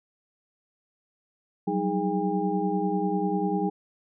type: tone cluster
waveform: sine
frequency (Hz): 183.6 / 193.7 / 313.1 / 412.7 / 805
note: F#3 / G3 / D#4 / G#4 / G5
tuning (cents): -13 / -20 / +11 / -11 / +46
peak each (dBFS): -30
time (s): 1.67-3.7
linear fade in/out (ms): 10
effects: none